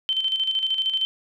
sine tone with tremolo, 3091 Hz, G7, 25 cents flat, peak -19 dBFS, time 0.09-1.05 s, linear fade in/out 0 ms, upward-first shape square, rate 13 Hz, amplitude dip 55%, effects none

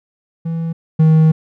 triangle tone pair in turn, 164.81 / 158.26 Hz, E3 / D#3, 0 / +30 cents, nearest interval minor second, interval 70 cents, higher first, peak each -16 / -5 dBFS, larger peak second, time 0.45-0.73 / 0.99-1.32 s, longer second, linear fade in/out 10 ms, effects none

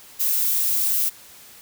violet noise, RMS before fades -21 dBFS, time 0.19-1.1 s, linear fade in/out 20 ms, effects white hiss -46 dBFS RMS until 1.61 s

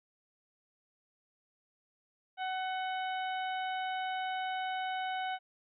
harmonic tone with a mistuned harmonic, 750 Hz, F#5, 23 cents sharp, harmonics 1 / 2 / 3 / 4 / 5, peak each -34 / -41 / -46 / -46 / -51 dBFS, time 2.37-5.39 s, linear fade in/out 50 ms, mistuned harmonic 3, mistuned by -35 cents, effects none

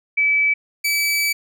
sine / sawtooth tone pair in turn, 2300 / 2300 Hz, D7 / D7, -37 / -37 cents, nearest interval unison, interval 0 cents, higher neither, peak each -14 dBFS, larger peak neither, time 0.17-0.54 / 0.84-1.33 s, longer second, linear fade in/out 10 ms, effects none

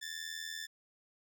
15% pulse ring-modulated tone, 1760 Hz, A6, in tune, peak -31 dBFS, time 0.01-0.67 s, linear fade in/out 20 ms, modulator 40.1 Hz, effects none

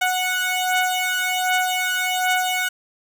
15% pulse beating tone pair, 736 / 737.3 Hz, F#5 / F#5, -9 / -6 cents, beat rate 1.3 Hz, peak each -15 / -17 dBFS, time 0.01-2.69 s, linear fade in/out 10 ms, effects none

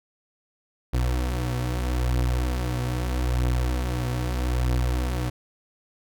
30% pulse beating tone pair, 61.1 / 61.89 Hz, B1 / B1, -18 / +4 cents, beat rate 0.79 Hz, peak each -27 / -21 dBFS, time 0.93-5.3 s, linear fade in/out 10 ms, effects none

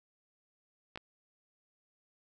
clicks, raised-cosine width 0.3 ms, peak -26 dBFS, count 2, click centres 0.958 / 0.975 s, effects none

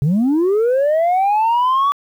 sine linear sweep, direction up, 130.81 to 1149 Hz, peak -10 dBFS, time 0.02-1.92 s, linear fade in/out 0 ms, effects tanh soft clip ceiling -11 dBFS + 8-bit

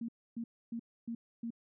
sine tone bursts, 231.9 Hz, A#3, 9 cents flat, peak -36 dBFS, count 5, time 0.01-1.505 s, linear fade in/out 5 ms, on 75 ms, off 280 ms, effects none

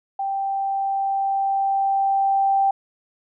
sine tone with level ramp, 784 Hz, G5, in tune, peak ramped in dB -22 to -15 dBFS, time 0.19-2.71 s, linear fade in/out 5 ms, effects none

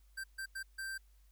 square tone bursts at uneven times, 1568 Hz, G6, in tune, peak -40 dBFS, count 4, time 0.17-0.24 / 0.38-0.46 / 0.55-0.63 / 0.78-0.98 s, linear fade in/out 10 ms, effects added 50 Hz sine -61 dBFS peak until 1.31 s + white hiss -75 dBFS RMS until 1.31 s

